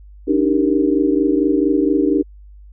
sine chord, Eb major seventh, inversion third, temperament equal with one note detuned, 286.8 / 311.1 / 392 / 466.2 Hz, D4 / Eb4 / G4 / Bb4, -41 / 0 / 0 / 0 cents, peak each -17 / -17 / -19 / -23 dBFS, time 0.27-2.23 s, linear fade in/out 20 ms, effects added 50 Hz sine -38 dBFS peak until 2.72 s

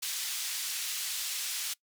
pink band-pass noise, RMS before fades -35 dBFS, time 0.02-1.74 s, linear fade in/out 10 ms, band 3200 to 15000 Hz, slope 12 dB/octave, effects noise-tail reverb RT60 0.1 s tail -22 dB re dry

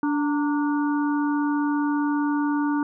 harmonic tone with a mistuned harmonic, 290.9 Hz, D4, 16 cents flat, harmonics 1 / 3 / 4 / 5, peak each -21 / -30 / -35 / -34 dBFS, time 0.03-2.83 s, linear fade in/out 2 ms, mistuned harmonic 3, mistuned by +77 cents, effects none

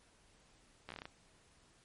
slowing click train, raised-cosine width 0.3 ms, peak -29 dBFS, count 8, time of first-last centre 0.89-1.055 s, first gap 14 ms, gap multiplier 1.17, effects pink hiss -67 dBFS RMS until 1.84 s + MP3 48 kbps

